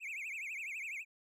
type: tone with vibrato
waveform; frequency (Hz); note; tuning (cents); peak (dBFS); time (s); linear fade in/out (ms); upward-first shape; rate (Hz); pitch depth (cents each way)
triangle; 2378; D7; +21; -38; 0-1.05; 50; triangle; 12; 240
effects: none